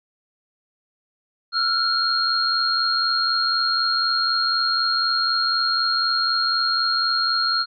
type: tone cluster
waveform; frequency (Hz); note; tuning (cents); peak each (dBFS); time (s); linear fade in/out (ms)
sine; 1344 / 1428 / 4242; E6 / F6 / C8; +33 / +38 / +23; -24 / -26 / -20; 1.52-7.66; 50
effects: none